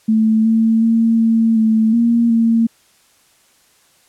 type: tone with pitch steps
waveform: sine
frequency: 219.9 / 224.3 / 227.5 / 226.1 / 220.7 / 233.7 / 228.4 Hz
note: A3 / A3 / A#3 / A3 / A3 / A#3 / A#3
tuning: -1 / +34 / -42 / +47 / +5 / +5 / -35 cents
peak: -10 dBFS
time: 0.08-2.67 s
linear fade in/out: 10 ms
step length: 370 ms
effects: white hiss -54 dBFS RMS until 4.08 s + low-pass 11000 Hz 12 dB/octave